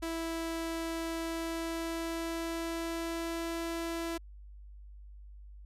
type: tone with pitch glide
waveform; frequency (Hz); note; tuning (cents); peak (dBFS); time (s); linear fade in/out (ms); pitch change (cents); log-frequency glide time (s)
sawtooth; 329.6 to 333.6; E4 to E4; 0 to +21; -30; 0.02-4.18; 10; +21; 1.19-3.6
effects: added 50 Hz sine -47 dBFS peak until 5.65 s + resampled to 32000 Hz